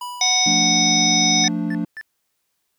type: tone with exponential decay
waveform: square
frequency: 982 Hz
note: B5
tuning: 10 cents flat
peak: -27 dBFS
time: 0.01-1.3 s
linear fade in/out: 5 ms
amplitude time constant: 280 ms
type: harmonic tone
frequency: 740 Hz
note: F#5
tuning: in tune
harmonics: 1 / 3 / 5 / 7 / 8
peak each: -24 / -23 / -21 / -20 / -20 dBFS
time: 0.21-1.48 s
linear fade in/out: 2 ms
type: chord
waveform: triangle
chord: D minor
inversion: first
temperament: equal with one note detuned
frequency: 174.61 / 223.3 / 293.7 Hz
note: F3 / A3 / D4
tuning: 0 / +26 / 0 cents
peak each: -23 dBFS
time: 0.46-1.85 s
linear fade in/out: 5 ms
type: tone bursts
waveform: triangle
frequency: 1760 Hz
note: A6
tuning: in tune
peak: -28 dBFS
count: 3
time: 1.44-2.012 s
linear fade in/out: 0 ms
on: 44 ms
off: 220 ms
effects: white hiss -72 dBFS RMS until 2.78 s